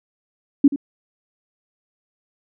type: tone with echo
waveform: sine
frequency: 281 Hz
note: C#4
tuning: 24 cents sharp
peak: -7 dBFS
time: 0.64-0.68 s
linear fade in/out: 5 ms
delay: 81 ms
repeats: 1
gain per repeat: -14 dB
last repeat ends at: 0.761 s
effects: none